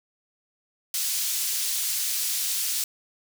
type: high-pass noise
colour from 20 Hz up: pink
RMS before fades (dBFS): -27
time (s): 0.94-2.84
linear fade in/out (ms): 2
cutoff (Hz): 4800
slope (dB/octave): 12
effects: none